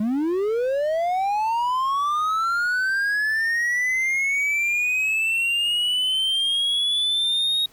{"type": "linear sweep", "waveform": "triangle", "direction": "up", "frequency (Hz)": [203.2, 3774], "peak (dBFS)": -18, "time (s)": [0, 7.66], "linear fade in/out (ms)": 5, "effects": ["pink hiss -54 dBFS RMS until 7.72 s"]}